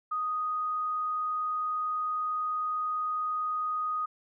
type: tone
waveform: sine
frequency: 1244.5 Hz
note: D#6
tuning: in tune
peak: -28 dBFS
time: 0.11-4.06 s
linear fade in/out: 10 ms
effects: none